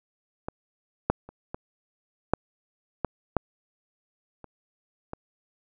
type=clicks; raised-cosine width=1 ms; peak=-18 / -6 / -29 / -19 / -6 / -11 / -7 / -28 / -20 dBFS; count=9; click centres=0.485 / 1.1 / 1.29 / 1.545 / 2.336 / 3.047 / 3.367 / 4.443 / 5.134 s; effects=none